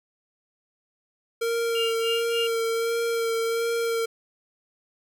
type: tone with vibrato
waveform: square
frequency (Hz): 460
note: A#4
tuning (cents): -23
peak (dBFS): -24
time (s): 1.41-4.06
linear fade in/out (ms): 10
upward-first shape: sine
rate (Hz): 1.4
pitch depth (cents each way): 17
type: tone with tremolo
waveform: sine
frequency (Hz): 2815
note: F7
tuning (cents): +13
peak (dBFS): -25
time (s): 1.75-2.47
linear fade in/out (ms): 2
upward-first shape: sine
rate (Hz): 3.4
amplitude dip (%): 100
effects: none